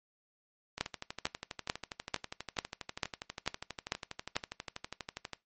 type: two click trains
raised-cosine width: 0.2 ms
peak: -12 / -21 dBFS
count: 9 / 57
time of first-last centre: 0.81-4.366 / 0.78-5.333 s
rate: 2.25 / 12.3 Hz
effects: noise-tail reverb RT60 0.2 s tail -20 dB re dry + MP3 32 kbps